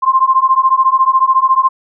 sine beating tone pair, 1046.5 / 1060.5 Hz, C6 / C6, 0 / +23 cents, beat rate 14 Hz, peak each -11 dBFS, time 0.02-1.69 s, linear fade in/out 20 ms, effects none

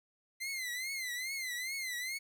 sawtooth tone with vibrato, 2058 Hz, C7, 29 cents flat, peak -33 dBFS, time 0.4-2.19 s, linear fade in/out 20 ms, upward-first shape triangle, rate 2.4 Hz, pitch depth 130 cents each way, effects 12-bit

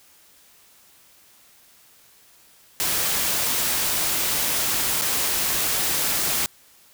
white noise with dropouts, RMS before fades -23 dBFS, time 2.8-6.46 s, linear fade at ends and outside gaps 0 ms, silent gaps 5.013-5.019 s, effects white hiss -54 dBFS RMS until 6.93 s

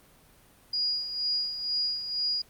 sine tone with tremolo, 4879 Hz, D#8, 35 cents flat, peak -24 dBFS, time 0.73-2.42 s, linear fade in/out 5 ms, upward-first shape sine, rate 2.1 Hz, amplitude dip 60%, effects pink hiss -58 dBFS RMS until 2.49 s + Opus 32 kbps

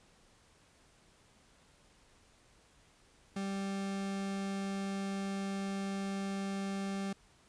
40% pulse tone, 196 Hz, G3, in tune, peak -34 dBFS, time 3.36-7.13 s, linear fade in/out 5 ms, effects pink hiss -65 dBFS RMS until 7.48 s + resampled to 22050 Hz

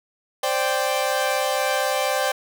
sawtooth chord, C suspended second, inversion none, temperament equal, 523.3 / 587.3 / 784 Hz, C5 / D5 / G5, 0 / 0 / 0 cents, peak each -21 dBFS, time 0.43-2.32 s, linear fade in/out 5 ms, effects none

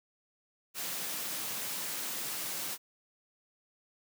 white high-pass noise, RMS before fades -37 dBFS, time 0.74-2.78 s, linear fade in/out 50 ms, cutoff 120 Hz, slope 96 dB/octave, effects none

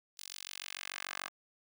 10% pulse tone with high-pass filter sweep, 46.85 Hz, F#1, 22 cents sharp, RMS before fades -44 dBFS, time 0.17-1.29 s, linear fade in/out 20 ms, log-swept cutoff 5000 to 1200 Hz, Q 1.2, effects none

